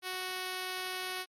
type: tone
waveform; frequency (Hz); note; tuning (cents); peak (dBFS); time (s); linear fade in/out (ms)
5% pulse; 370; F#4; 0; -24; 0.02-1.26; 50
effects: MP3 64 kbps